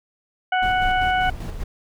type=harmonic tone; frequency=740 Hz; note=F#5; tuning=in tune; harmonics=1 / 2 / 3 / 4; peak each=-19 / -23 / -30 / -31 dBFS; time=0.52-1.3 s; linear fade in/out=5 ms
type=noise with tremolo; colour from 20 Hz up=brown; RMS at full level=-27 dBFS; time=0.62-1.64 s; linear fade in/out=10 ms; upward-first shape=square; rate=5.1 Hz; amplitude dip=45%
effects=none